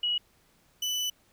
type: tone pair in turn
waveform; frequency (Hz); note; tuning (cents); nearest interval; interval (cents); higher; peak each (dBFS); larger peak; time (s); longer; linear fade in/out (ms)
sine / 30% pulse; 2914 / 2986; F#7 / F#7; -27 / +15; unison; 42; second; -25; neither; 0.03-0.18 / 0.82-1.1; second; 5
effects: pink hiss -65 dBFS RMS until 1.32 s